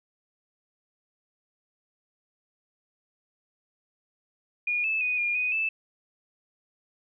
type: tone with pitch steps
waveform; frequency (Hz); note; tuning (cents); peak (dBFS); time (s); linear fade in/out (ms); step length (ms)
sine; 2439 / 2619 / 2486 / 2418 / 2490 / 2632; D#7 / E7 / D#7 / D7 / D#7 / E7; -35 / -12 / -2 / +50 / +1 / -3; -24; 4.67-5.69; 5; 170
effects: none